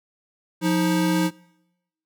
square tone pair together, 176.9 / 315.2 Hz, F3 / D#4, +23 / +23 cents, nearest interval minor seventh, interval 1000 cents, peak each -22 dBFS, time 0.61-1.31 s, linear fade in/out 50 ms, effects noise-tail reverb RT60 0.9 s tail -24 dB re dry

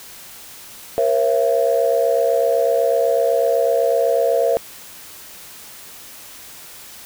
sine tone cluster, 471 / 539 / 671 Hz, A#4 / C#5 / E5, +18 / -49 / +31 cents, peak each -18 dBFS, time 0.98-4.57 s, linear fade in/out 0 ms, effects tanh soft clip ceiling -5 dBFS + white hiss -39 dBFS RMS until 7.05 s

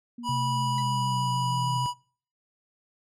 sine linear sweep, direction down, 239.9 to 159.6 Hz, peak -36 dBFS, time 0.18-1.78 s, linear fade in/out 5 ms
square tone, 978 Hz, B5, 17 cents flat, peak -28 dBFS, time 0.23-1.94 s, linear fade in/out 50 ms
sine tone with vibrato, 128.2 Hz, C3, 35 cents flat, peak -28 dBFS, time 0.29-1.86 s, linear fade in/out 0 ms, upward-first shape triangle, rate 6.6 Hz, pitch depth 33 cents each way
25% pulse tone with exponential decay, 1982 Hz, B6, 6 cents sharp, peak -35 dBFS, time 0.78-0.87 s, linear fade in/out 2 ms, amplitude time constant 18 ms
effects noise-tail reverb RT60 0.5 s tail -24 dB re dry + low-pass 9000 Hz 12 dB/octave

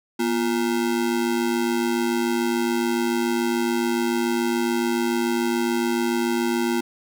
square ring-modulated tone, 293.7 Hz, D4, in tune, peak -18 dBFS, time 0.19-6.81 s, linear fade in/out 10 ms, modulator 53.5 Hz, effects none

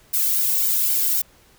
violet noise with flanger, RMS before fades -20 dBFS, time 0.13-1.22 s, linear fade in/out 10 ms, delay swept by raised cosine 1.3 to 1.93 ms, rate 3.8 Hz, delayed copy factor +0.95, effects pink hiss -54 dBFS RMS until 1.58 s

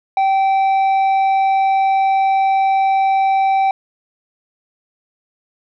sine tone with tanh clipping, 775 Hz, G5, 20 cents flat, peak -13 dBFS, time 0.17-3.71 s, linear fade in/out 2 ms, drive 6 dB, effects none

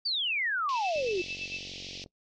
sine exponential sweep, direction down, 4759 to 341.1 Hz, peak -27 dBFS, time 0.05-1.22 s, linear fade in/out 10 ms
pink band-pass noise, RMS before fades -43 dBFS, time 0.69-2.04 s, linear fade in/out 0 ms, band 2500 to 5700 Hz, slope 48 dB/octave
sine tone with tremolo, 2637 Hz, E7, in tune, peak -33 dBFS, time 0.73-1.65 s, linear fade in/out 50 ms, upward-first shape sine, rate 8.9 Hz, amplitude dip 90%
click train, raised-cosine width 2 ms, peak -35 dBFS, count 52, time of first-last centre 0.96-2.062 s, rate 46.3 Hz
effects noise-tail reverb RT60 0.1 s tail -22 dB re dry

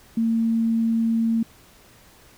sine tone, 227.3 Hz, A#3, 43 cents flat, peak -18 dBFS, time 0.17-1.43 s, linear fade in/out 5 ms, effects pink hiss -52 dBFS RMS until 2.37 s

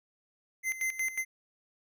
square tone with tremolo, 2069 Hz, C7, 20 cents flat, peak -29 dBFS, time 0.63-1.25 s, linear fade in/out 50 ms, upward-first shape square, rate 5.5 Hz, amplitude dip 75%, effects none

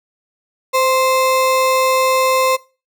square ring-modulated tone, 784 Hz, G5, in tune, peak -10 dBFS, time 0.73-2.57 s, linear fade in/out 20 ms, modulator 265 Hz, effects noise-tail reverb RT60 0.3 s tail -20 dB re dry

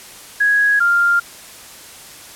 sine tone pair in turn, 1661.2 / 1396.9 Hz, G#6 / F6, 0 / 0 cents, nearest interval minor third, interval 300 cents, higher first, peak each -11 dBFS, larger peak neither, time 0.4-0.8 / 0.8-1.2 s, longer neither, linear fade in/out 10 ms, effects white hiss -38 dBFS RMS until 2.35 s + low-pass 12000 Hz 12 dB/octave

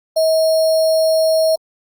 sine tone with sample-and-hold, 640 Hz, D#5, 49 cents sharp, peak -11 dBFS, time 0.16-1.56 s, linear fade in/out 10 ms, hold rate 4900 Hz, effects Opus 48 kbps

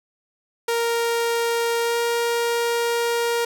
sawtooth tone with pitch glide, 466.3 to 469.8 Hz, A#4 to A#4, +1 to +13 cents, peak -16 dBFS, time 0.68-3.45 s, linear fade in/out 5 ms, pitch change +12 cents, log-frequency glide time 1.81-1.98 s, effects none

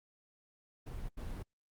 brown noise bursts at uneven times, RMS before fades -41 dBFS, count 2, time 0.86-1.09 / 1.17-1.43 s, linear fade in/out 10 ms, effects Opus 24 kbps

